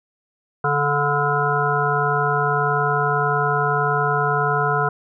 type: harmonic tone with a mistuned harmonic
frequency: 144.9 Hz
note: D3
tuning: 23 cents flat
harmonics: 1 / 3 / 5 / 7 / 9 / 10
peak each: -24 / -24 / -24 / -24 / -24 / -24 dBFS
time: 0.64-4.89 s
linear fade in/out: 5 ms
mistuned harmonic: 10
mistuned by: -28 cents
effects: none